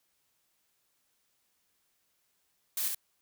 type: noise with echo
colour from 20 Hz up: blue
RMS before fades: -32 dBFS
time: 2.77-2.88 s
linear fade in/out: 2 ms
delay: 68 ms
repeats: 1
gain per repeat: -3 dB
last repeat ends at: 2.948 s
effects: white hiss -75 dBFS RMS until 3.21 s